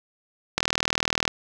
click train, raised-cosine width 0.2 ms, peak -3 dBFS, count 29, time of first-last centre 0.58-1.278 s, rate 40.1 Hz, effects none

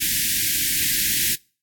white band-stop noise, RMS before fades -21 dBFS, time 0-1.36 s, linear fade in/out 20 ms, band 340 to 1600 Hz, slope 96 dB/octave, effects noise-tail reverb RT60 0.4 s tail -26 dB re dry + AAC 64 kbps

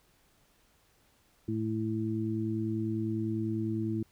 harmonic tone, 110 Hz, A2, in tune, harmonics 1 / 2 / 3, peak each -34 / -34 / -33 dBFS, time 1.48-4.03 s, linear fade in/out 5 ms, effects pink hiss -67 dBFS RMS until 4.11 s

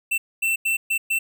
square tone bursts at uneven times, 2684 Hz, E7, 31 cents sharp, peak -20 dBFS, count 5, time 0.11-0.18 / 0.42-0.56 / 0.65-0.77 / 0.9-0.98 / 1.1-1.19 s, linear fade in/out 10 ms, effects 10-bit

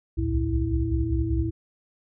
sine tone cluster, 63.4 / 68.4 / 78.9 / 112.3 / 327.2 Hz, B1 / C#2 / D#2 / A2 / E4, +46 / -23 / +25 / +36 / -13 cents, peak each -28 / -28 / -30 / -28 / -28 dBFS, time 0.17-1.51 s, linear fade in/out 20 ms, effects none

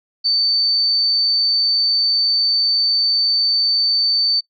sine tone, 4554 Hz, C#8, 46 cents sharp, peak -14 dBFS, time 0.24-4.41 s, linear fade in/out 20 ms, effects noise-tail reverb RT60 0.1 s tail -22 dB re dry

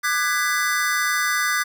square chord, G# half-diminished seventh, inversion second, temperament just, 1196.1 / 1495.1 / 1661.2 / 1993.5 Hz, D6 / F#6 / G#6 / B6, +31 / +18 / 0 / +16 cents, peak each -26 dBFS, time 0.03-1.64 s, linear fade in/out 20 ms, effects none

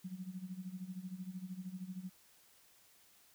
sine tone with tremolo, 185 Hz, F#3, in tune, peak -39 dBFS, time 0.04-2.1 s, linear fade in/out 10 ms, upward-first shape sine, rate 13 Hz, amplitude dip 80%, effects white hiss -66 dBFS RMS until 3.34 s

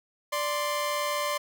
sawtooth tone pair together, 587.3 / 1046.5 Hz, D5 / C6, 0 / 0 cents, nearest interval minor seventh, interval 1000 cents, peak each -26 dBFS, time 0.32-1.38 s, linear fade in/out 10 ms, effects none

